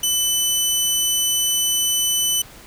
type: tone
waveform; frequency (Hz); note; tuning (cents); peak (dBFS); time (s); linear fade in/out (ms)
15% pulse; 3000; F#7; +23; -10; 0.03-2.42; 5
effects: pink hiss -43 dBFS RMS until 2.66 s